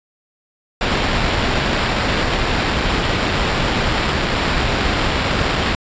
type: noise with sample-and-hold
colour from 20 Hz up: pink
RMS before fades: -18 dBFS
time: 0.81-5.75 s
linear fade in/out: 2 ms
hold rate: 6300 Hz
effects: resampled to 16000 Hz